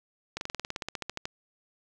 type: slowing click train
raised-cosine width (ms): 0.2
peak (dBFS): -16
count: 16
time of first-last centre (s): 0.37-1.255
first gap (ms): 41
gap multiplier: 1.05
effects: none

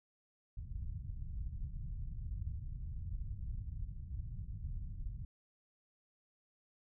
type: low-pass noise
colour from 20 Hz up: pink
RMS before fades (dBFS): -42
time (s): 0.57-5.25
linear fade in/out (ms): 5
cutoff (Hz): 120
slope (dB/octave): 24
effects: none

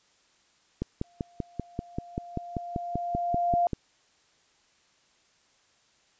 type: click train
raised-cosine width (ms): 3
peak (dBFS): -16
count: 16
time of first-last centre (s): 0.82-3.733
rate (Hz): 5.15
type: tone with exponential growth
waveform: sine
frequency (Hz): 697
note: F5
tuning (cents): -4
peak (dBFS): -20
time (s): 1.04-3.67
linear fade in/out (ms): 1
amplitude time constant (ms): 570
effects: white hiss -65 dBFS RMS until 6.19 s + resampled to 16000 Hz

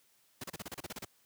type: noise bursts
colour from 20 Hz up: pink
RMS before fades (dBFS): -41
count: 11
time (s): 0.41-1.049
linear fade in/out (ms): 5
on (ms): 29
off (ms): 32
effects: white hiss -69 dBFS RMS until 1.25 s + high-pass 100 Hz 12 dB/octave

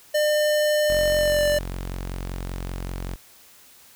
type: tone with pitch glide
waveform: square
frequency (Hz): 602 to 591.7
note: D5 to D5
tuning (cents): +43 to +13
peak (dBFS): -19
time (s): 0.14-1.59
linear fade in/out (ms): 10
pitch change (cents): -30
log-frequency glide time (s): 1.17-1.42
type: tone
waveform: sawtooth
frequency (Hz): 45.19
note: F#1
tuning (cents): -40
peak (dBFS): -25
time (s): 0.89-3.16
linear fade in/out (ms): 10
effects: white hiss -51 dBFS RMS until 3.95 s

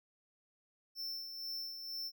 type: tone with tremolo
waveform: square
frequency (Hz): 5360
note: E8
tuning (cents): +28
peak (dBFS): -39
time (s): 0.95-2.12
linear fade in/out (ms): 50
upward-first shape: sine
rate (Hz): 2.1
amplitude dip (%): 50
effects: none

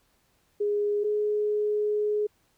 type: tone pair in turn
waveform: sine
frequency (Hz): 413.1 / 419.8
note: G#4 / G#4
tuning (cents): -9 / +19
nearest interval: unison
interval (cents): 28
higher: second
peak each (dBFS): -23 / -23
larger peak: neither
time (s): 0.6-1.04 / 1.04-2.27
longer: second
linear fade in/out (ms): 10
effects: pink hiss -68 dBFS RMS until 2.57 s

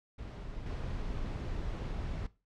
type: noise with level steps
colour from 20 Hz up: brown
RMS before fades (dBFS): -42 / -37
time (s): 0.18-2.27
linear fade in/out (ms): 10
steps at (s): 0.66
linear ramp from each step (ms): 2
effects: noise-tail reverb RT60 0.3 s tail -19 dB re dry + low-pass 5000 Hz 12 dB/octave

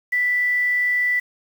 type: tone with quantisation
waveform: sine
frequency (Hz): 1975.5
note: B6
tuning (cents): 0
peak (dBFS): -17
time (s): 0.12-1.2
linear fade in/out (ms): 10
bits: 7
effects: none

